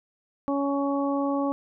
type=harmonic tone; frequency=279.8 Hz; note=C#4; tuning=16 cents sharp; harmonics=1 / 2 / 3 / 4; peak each=-25 / -29 / -33 / -33 dBFS; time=0.48-1.52 s; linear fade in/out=0 ms; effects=none